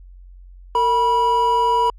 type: tone pair together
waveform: triangle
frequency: 456.2 / 975 Hz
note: A#4 / B5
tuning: -37 / -23 cents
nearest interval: octave + minor second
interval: 1314 cents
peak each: -20 / -13 dBFS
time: 0.75-1.9 s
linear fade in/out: 2 ms
effects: added 45 Hz sine -39 dBFS peak until 1.98 s + AAC 64 kbps